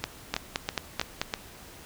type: two click trains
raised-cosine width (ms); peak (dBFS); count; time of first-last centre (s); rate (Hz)
0.2; -9 / -10; 5 / 5; 0.34-1.215 / 0.04-1.339; 4.57 / 3.08
effects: pink hiss -48 dBFS RMS until 1.85 s